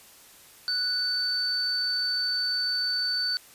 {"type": "tone pair together", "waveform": "sine", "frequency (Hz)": [1480, 4533], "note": ["F#6", "C#8"], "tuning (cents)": [0, 38], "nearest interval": "octave + perfect fifth", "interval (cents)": 1938, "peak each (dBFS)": [-33, -25], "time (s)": [0.68, 3.37], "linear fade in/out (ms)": 0, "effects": ["white hiss -52 dBFS RMS until 3.54 s", "resampled to 32000 Hz"]}